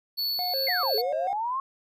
square tone with tremolo, 4435 Hz, C#8, in tune, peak -26 dBFS, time 0.17-1.02 s, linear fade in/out 20 ms, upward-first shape sine, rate 2.7 Hz, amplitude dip 25%
triangle tone with vibrato, 622.3 Hz, D#5, in tune, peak -28 dBFS, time 0.39-1.33 s, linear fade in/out 0 ms, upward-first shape square, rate 3.4 Hz, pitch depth 260 cents each way
sine linear two-way sweep, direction down then up, 2159 to 410.7 to 1095 Hz, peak -26 dBFS, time 0.67-1.6 s, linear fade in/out 2 ms, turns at 0.95 s
effects none

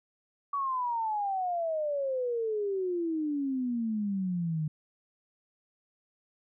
sine exponential sweep, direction down, 1143 to 151 Hz, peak -28 dBFS, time 0.53-4.68 s, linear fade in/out 5 ms, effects none

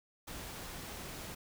pink noise, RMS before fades -45 dBFS, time 0.27-1.35 s, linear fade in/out 10 ms, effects none

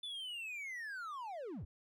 triangle linear sweep, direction down, 3520 to 52.5 Hz, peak -40 dBFS, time 0.03-1.65 s, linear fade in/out 5 ms, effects none

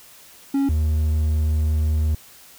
triangle tone pair in turn, 276.1 / 77.14 Hz, C#4 / D#2, -7 / -14 cents, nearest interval octave + minor seventh, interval 2207 cents, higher first, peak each -15 dBFS, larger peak neither, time 0.54-0.69 / 0.69-2.15 s, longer second, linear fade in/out 5 ms, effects white hiss -47 dBFS RMS until 2.58 s

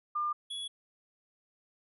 sine / square tone pair in turn, 1200 / 3374 Hz, D6 / G#7, +37 / +27 cents, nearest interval octave + tritone, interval 1790 cents, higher second, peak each -29 / -37 dBFS, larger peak first, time 0.15-0.33 / 0.5-0.68 s, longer neither, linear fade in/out 10 ms, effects resampled to 32000 Hz

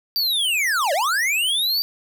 square linear two-way sweep, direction down then up, 4699 to 534 to 4699 Hz, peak -19 dBFS, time 0.16-1.82 s, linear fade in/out 0 ms, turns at 0.93 s, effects none

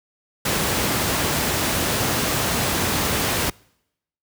pink noise, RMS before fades -21 dBFS, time 0.45-3.5 s, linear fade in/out 5 ms, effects noise-tail reverb RT60 0.8 s tail -26 dB re dry + high-pass 80 Hz 12 dB/octave

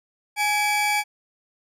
40% pulse tone pair together, 834 / 2305 Hz, G#5 / D7, +7 / -33 cents, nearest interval octave + tritone, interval 1760 cents, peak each -22 dBFS, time 0.36-1.04 s, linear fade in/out 50 ms, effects resampled to 32000 Hz

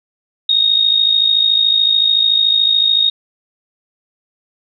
sine tone with amplitude modulation, 3729 Hz, A#7, in tune, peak -7 dBFS, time 0.49-3.1 s, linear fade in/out 5 ms, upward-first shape sine, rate 53.7 Hz, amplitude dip 65%, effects none

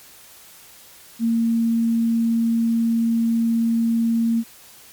sine tone, 229.6 Hz, A#3, 26 cents flat, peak -16 dBFS, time 1.19-4.44 s, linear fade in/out 50 ms, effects white hiss -46 dBFS RMS until 4.92 s + MP3 96 kbps

